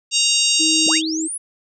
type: harmonic tone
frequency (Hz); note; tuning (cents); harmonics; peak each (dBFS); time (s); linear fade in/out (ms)
932.3; A#5; 0; 3 / 4 / 5 / 6 / 7 / 8 / 9; -20 / -21 / -22 / -23 / -23 / -24 / -25; 0.11-1.02; 50
type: tone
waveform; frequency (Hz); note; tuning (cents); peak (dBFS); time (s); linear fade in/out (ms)
sine; 318; D#4; +38; -21; 0.59-1.28; 20
type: linear sweep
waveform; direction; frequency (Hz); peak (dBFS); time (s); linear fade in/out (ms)
sine; up; 69.3 to 10548; -24; 0.86-1.38; 10
effects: none